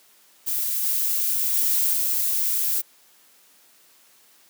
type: noise with level steps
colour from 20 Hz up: violet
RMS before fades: -25 / -23 / -21 / -23 dBFS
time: 0.46-2.82 s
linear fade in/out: 20 ms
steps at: 0.83 / 1.54 / 1.93 s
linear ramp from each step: 5 ms
effects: white hiss -56 dBFS RMS until 4.49 s + high-pass 200 Hz 12 dB/octave